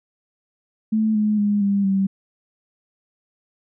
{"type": "tone with pitch steps", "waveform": "sine", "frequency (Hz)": [218.2, 211.9, 205.7, 199.74, 193.95], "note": ["A3", "G#3", "G#3", "G3", "G3"], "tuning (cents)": [-14, 35, -16, 33, -18], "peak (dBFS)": -16, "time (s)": [0.92, 2.07], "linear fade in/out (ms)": 10, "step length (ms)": 230, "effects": []}